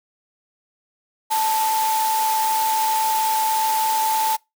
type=tone in noise; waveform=sine; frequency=880 Hz; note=A5; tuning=in tune; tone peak=-18 dBFS; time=1.3-4.37 s; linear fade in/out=20 ms; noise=white; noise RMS=-27 dBFS; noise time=1.3-4.37 s; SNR=+6 dB; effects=noise-tail reverb RT60 0.2 s tail -24 dB re dry + high-pass 400 Hz 12 dB/octave